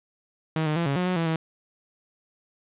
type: tone with pitch steps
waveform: sawtooth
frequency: 158.7 / 152.6 / 169.4 / 139.1 / 180.4 / 182.8 / 165.7 / 161.3 Hz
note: D#3 / D#3 / E3 / C#3 / F#3 / F#3 / E3 / E3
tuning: +35 / -33 / +48 / +6 / -44 / -21 / +9 / -37 cents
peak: -19 dBFS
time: 0.56-1.36 s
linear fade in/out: 2 ms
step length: 100 ms
effects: resampled to 8000 Hz + 9-bit